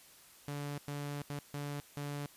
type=tone bursts at uneven times; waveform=sawtooth; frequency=144.3 Hz; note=D3; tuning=30 cents flat; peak=-34 dBFS; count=5; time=0.48-0.78 / 0.88-1.22 / 1.3-1.39 / 1.54-1.8 / 1.97-2.26 s; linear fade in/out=0 ms; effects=white hiss -59 dBFS RMS until 2.36 s + resampled to 32000 Hz